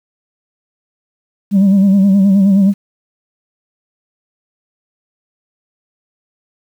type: tone with vibrato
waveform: sine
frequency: 196 Hz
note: G3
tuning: in tune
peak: -4 dBFS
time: 1.51-2.74 s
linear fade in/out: 50 ms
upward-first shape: sine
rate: 9.5 Hz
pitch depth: 61 cents each way
effects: tanh soft clip ceiling -5 dBFS + 7-bit